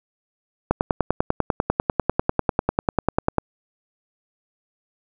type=click train; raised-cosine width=1 ms; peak=-3 dBFS; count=28; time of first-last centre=0.71-3.383 s; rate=10.1 Hz; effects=none